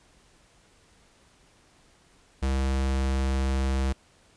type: tone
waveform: square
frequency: 66.6 Hz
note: C2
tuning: 31 cents sharp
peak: -24 dBFS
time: 2.42-3.93 s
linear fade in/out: 10 ms
effects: pink hiss -60 dBFS RMS until 4.36 s + resampled to 22050 Hz